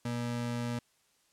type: ring-modulated tone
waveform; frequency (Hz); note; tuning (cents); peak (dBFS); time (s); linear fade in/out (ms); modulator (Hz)
square; 180; F#3; -47; -30; 0.05-0.79; 5; 58.7
effects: white hiss -70 dBFS RMS until 1.32 s + low-pass 10000 Hz 12 dB/octave